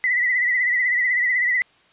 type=tone with vibrato; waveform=sine; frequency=1975.5 Hz; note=B6; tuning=in tune; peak=-17 dBFS; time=0.04-1.62 s; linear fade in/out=0 ms; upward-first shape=sine; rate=16 Hz; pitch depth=61 cents each way; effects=white hiss -56 dBFS RMS until 1.92 s + resampled to 8000 Hz